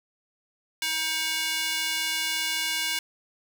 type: tone with high-pass filter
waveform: square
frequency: 317.2 Hz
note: D#4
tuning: 33 cents sharp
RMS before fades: -28 dBFS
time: 0.82-2.99 s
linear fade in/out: 2 ms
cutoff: 2400 Hz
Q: 1.2
effects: none